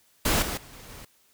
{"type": "noise with level steps", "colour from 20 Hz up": "pink", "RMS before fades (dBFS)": [-23, -31, -48, -46, -44], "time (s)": [0.25, 1.05], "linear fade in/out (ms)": 5, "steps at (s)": [0.42, 0.57, 0.73, 0.89], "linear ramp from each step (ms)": 5, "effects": ["white hiss -63 dBFS RMS until 1.33 s"]}